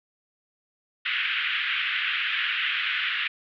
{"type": "band-pass noise", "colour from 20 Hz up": "white", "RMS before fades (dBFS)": -27, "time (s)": [1.05, 3.28], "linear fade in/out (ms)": 10, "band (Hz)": [1400, 3200], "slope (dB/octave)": 48, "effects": []}